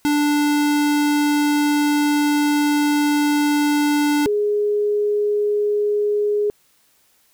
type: tone pair in turn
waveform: square / sine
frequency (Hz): 293.7 / 415.4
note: D4 / G#4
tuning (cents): 0 / 0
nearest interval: tritone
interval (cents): 600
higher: second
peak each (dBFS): -16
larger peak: neither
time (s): 0.05-4.26 / 4.26-6.5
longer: first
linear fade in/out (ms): 0
effects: white hiss -59 dBFS RMS until 7.33 s